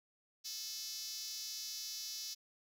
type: tone with high-pass filter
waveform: 5% pulse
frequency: 434.5 Hz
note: A4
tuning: 22 cents flat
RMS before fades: -44 dBFS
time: 0.44-2.35 s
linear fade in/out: 20 ms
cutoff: 5300 Hz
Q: 2.5
effects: none